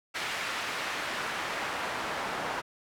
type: noise with band-pass filter sweep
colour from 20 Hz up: pink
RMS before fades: -34 dBFS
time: 0.14-2.62 s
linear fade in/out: 20 ms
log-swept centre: 2100 to 1000 Hz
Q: 0.85
effects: none